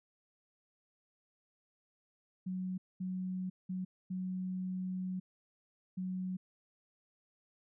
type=tone bursts at uneven times; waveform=sine; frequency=185 Hz; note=F#3; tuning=in tune; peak=-35 dBFS; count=5; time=2.46-2.78 / 3-3.5 / 3.69-3.85 / 4.1-5.2 / 5.97-6.37 s; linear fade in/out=10 ms; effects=none